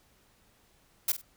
blue noise with echo, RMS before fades -26 dBFS, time 1.08-1.12 s, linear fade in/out 5 ms, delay 48 ms, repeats 2, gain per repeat -12 dB, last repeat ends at 1.216 s, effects pink hiss -65 dBFS RMS until 1.36 s

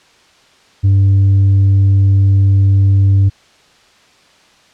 triangle tone with tanh clipping, 98 Hz, G2, in tune, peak -7 dBFS, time 0.83-3.3 s, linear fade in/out 20 ms, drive 7 dB, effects white hiss -48 dBFS RMS until 4.73 s + low-pass 5000 Hz 12 dB/octave

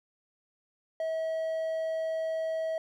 triangle tone, 644 Hz, E5, 41 cents flat, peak -27 dBFS, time 1-2.78 s, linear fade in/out 2 ms, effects none

